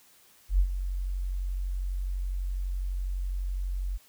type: tone with ADSR envelope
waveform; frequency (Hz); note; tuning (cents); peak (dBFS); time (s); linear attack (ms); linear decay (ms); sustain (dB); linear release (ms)
sine; 46; F#1; -9; -17; 0.49-3.98; 100; 76; -11; 21
effects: white hiss -59 dBFS RMS until 4.08 s